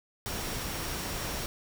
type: tone in noise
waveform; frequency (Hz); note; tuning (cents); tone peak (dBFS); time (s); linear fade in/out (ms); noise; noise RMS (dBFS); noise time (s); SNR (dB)
sine; 5588; F8; 0; -46; 0.26-1.46; 0; pink; -35; 0.26-1.46; -14
effects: none